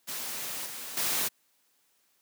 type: noise with level steps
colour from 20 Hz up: white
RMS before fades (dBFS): -36 / -40 / -29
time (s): 0.07-1.29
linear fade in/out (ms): 20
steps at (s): 0.66 / 0.97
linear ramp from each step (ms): 2
effects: white hiss -70 dBFS RMS until 2.21 s + high-pass 150 Hz 12 dB/octave